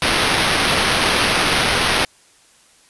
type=noise with sample-and-hold; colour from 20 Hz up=violet; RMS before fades=-17 dBFS; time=0.02-2.05 s; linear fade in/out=2 ms; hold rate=7350 Hz; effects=white hiss -52 dBFS RMS until 2.89 s + resampled to 24000 Hz